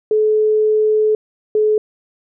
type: tone pair in turn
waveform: sine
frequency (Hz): 429.9 / 427.8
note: A4 / A4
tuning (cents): -40 / -49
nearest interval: unison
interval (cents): 9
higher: first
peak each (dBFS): -11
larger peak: neither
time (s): 0.11-1.15 / 1.55-1.78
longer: first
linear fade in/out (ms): 2
effects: none